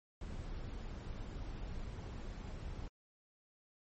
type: noise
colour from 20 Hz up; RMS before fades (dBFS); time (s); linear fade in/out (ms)
brown; -44; 0.21-2.88; 2
effects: MP3 32 kbps